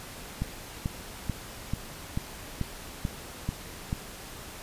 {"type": "click train", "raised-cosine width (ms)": 5, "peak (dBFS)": -16, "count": 9, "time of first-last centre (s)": [0.42, 3.929], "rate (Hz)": 2.28, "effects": ["pink hiss -43 dBFS RMS until 4.62 s", "resampled to 32000 Hz"]}